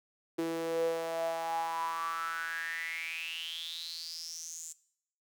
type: tone with high-pass filter sweep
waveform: sawtooth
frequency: 164.81 Hz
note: E3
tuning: in tune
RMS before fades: -36 dBFS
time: 0.38-4.73 s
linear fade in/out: 10 ms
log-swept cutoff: 360 to 7400 Hz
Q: 9.7
effects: noise-tail reverb RT60 0.7 s tail -20 dB re dry